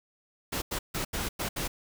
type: noise bursts at uneven times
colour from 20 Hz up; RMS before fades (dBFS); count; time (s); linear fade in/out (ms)
pink; -32; 6; 0.52-0.62 / 0.71-0.79 / 0.94-1.05 / 1.13-1.29 / 1.39-1.49 / 1.56-1.68; 10
effects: none